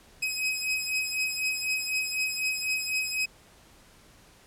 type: beating tone pair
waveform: sawtooth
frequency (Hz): 2534 / 2538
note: D#7 / D#7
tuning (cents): +31 / +34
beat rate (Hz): 4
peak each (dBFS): -26 / -28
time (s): 0.22-3.26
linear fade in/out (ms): 10
effects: pink hiss -56 dBFS RMS until 4.46 s + low-pass 12000 Hz 12 dB/octave